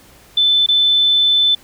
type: tone with dropouts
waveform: sine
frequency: 3520 Hz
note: A7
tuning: in tune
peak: -10 dBFS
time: 0.37-1.55 s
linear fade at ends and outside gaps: 5 ms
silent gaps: 0.663-0.686 s
effects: pink hiss -46 dBFS RMS until 1.63 s